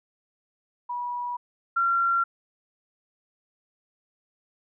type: tone pair in turn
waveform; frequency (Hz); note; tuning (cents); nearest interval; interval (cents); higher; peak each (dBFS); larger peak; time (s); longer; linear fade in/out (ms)
sine; 972 / 1372; B5 / F6; -28 / -31; tritone; 597; second; -28 / -20; second; 0.89-1.37 / 1.76-2.24; neither; 10
effects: none